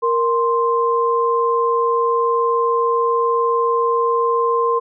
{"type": "tone pair together", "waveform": "sine", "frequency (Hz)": [466.7, 1046.5], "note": ["A#4", "C6"], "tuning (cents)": [2, 0], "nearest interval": "octave + major second", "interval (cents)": 1398, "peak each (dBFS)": -17, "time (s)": [0.02, 4.8], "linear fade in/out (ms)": 20, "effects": []}